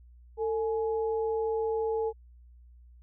sine tone pair together, 447.1 / 842.3 Hz, A4 / G#5, +28 / +24 cents, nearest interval major seventh, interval 1096 cents, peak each -27 / -36 dBFS, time 0.37-2.13 s, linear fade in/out 50 ms, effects added 60 Hz sine -51 dBFS peak until 3.02 s

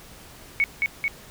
sine tone with echo, 2221 Hz, C#7, 3 cents sharp, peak -17 dBFS, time 0.6-0.64 s, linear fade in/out 0 ms, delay 220 ms, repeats 2, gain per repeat -2 dB, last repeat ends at 1.08 s, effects pink hiss -46 dBFS RMS until 1.3 s

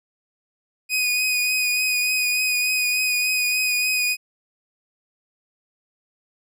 sawtooth tone with vibrato, 2489 Hz, D#7, in tune, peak -16 dBFS, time 0.89-4.17 s, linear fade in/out 50 ms, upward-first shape triangle, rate 3.4 Hz, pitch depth 24 cents each way, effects none

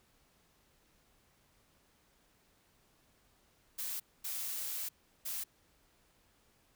blue noise bursts at uneven times, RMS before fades -39 dBFS, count 3, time 3.78-4 / 4.24-4.89 / 5.25-5.44 s, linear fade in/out 10 ms, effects pink hiss -70 dBFS RMS until 6.75 s

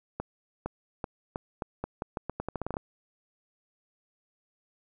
accelerating click train, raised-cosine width 1 ms, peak -18 dBFS, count 17, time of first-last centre 0.2-2.769 s, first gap 460 ms, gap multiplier 0.83, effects none

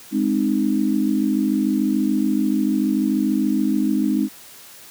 sine chord, Ab major, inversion none, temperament equal with one note detuned, 207.7 / 261.6 / 308.4 Hz, Ab3 / C4 / Eb4, 0 / 0 / -15 cents, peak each -21 dBFS, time 0.11-4.29 s, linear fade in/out 50 ms, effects white hiss -43 dBFS RMS until 4.9 s + high-pass 80 Hz 12 dB/octave

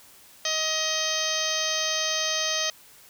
harmonic tone, 630 Hz, D#5, 21 cents sharp, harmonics 1 / 2 / 3 / 4 / 5 / 6 / 7 / 8 / 9 / 10, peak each -33 / -36 / -33 / -36 / -31 / -34 / -35 / -32 / -37 / -31 dBFS, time 0.45-2.7 s, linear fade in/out 2 ms, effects white hiss -52 dBFS RMS until 3.09 s

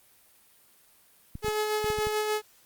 clicks, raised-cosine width 5 ms, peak -25 dBFS, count 7, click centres 1.354 / 1.446 / 1.483 / 1.844 / 1.902 / 1.987 / 2.07 s
sawtooth tone with tremolo, 426.1 Hz, G#4, 44 cents sharp, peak -21 dBFS, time 1.42-2.42 s, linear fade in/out 50 ms, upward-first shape sine, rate 6.9 Hz, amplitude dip 35%
effects white hiss -60 dBFS RMS until 2.65 s + Opus 32 kbps

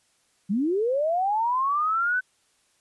sine linear sweep, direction up, 180 to 1527 Hz, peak -21 dBFS, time 0.49-2.21 s, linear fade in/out 20 ms, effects white hiss -66 dBFS RMS until 2.8 s + resampled to 24000 Hz

